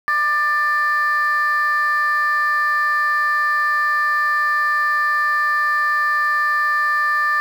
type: tone pair together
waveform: sine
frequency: 1192.6 / 1772 Hz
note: D6 / A6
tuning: +26 / +12 cents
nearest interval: perfect fifth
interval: 686 cents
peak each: -17 / -16 dBFS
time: 0.08-7.4 s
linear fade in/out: 0 ms
effects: tanh soft clip ceiling -11 dBFS + 7-bit